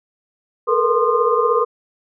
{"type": "tone cluster", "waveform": "sine", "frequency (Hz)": [433.7, 466.6, 483.2, 1048, 1218], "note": ["A4", "A#4", "B4", "C6", "D#6"], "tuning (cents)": [-25, 2, -38, 2, -37], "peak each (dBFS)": -20, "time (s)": [0.67, 1.65], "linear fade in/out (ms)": 20, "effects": []}